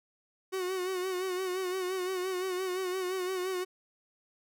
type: tone with vibrato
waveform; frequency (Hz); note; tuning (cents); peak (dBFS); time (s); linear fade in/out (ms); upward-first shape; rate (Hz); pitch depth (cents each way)
45% pulse; 370; F#4; 0; -31; 0.52-3.65; 20; sine; 5.8; 52
effects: none